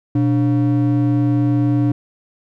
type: ring-modulated tone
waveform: triangle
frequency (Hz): 207.6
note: G#3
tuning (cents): 0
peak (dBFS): -8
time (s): 0.15-1.92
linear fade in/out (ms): 5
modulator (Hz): 85.4
effects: none